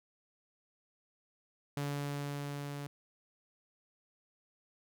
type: tone with level ramp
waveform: sawtooth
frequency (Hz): 143.2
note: D3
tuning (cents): -43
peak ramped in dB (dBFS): -30 to -36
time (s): 1.77-2.87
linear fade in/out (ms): 2
effects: none